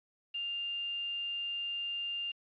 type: tone with quantisation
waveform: sine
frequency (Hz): 2800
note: F7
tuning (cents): +4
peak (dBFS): -34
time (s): 0.34-2.32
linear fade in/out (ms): 10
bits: 9
effects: resampled to 11025 Hz